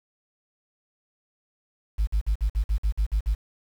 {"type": "tone bursts", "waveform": "sine", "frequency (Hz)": 51.9, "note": "G#1", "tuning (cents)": 0, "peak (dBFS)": -18, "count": 10, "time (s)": [1.98, 3.35], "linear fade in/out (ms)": 20, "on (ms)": 92, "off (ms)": 50, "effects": ["tanh soft clip ceiling -17 dBFS", "8-bit"]}